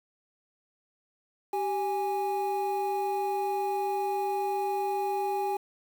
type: tone pair together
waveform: triangle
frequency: 388.4 / 823 Hz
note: G4 / G#5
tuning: -16 / -16 cents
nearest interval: octave + minor second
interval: 1300 cents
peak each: -29 / -27 dBFS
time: 1.53-5.57 s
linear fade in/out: 5 ms
effects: 8-bit